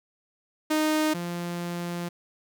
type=tone pair in turn; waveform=sawtooth; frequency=309.1 / 173.48 Hz; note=D#4 / F3; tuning=-11 / -11 cents; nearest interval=minor seventh; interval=1000 cents; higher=first; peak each=-18 / -26 dBFS; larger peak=first; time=0.7-1.14 / 1.14-2.09 s; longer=second; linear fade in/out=10 ms; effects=none